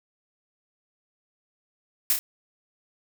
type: noise with echo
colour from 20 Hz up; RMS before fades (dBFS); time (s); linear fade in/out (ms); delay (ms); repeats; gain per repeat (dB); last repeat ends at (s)
blue; -21; 2.1-2.13; 0; 30; 2; -5; 2.19
effects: none